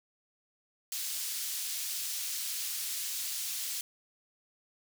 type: high-pass noise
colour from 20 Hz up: pink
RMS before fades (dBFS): -36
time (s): 0.92-3.81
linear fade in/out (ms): 2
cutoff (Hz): 4400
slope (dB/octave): 12
effects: none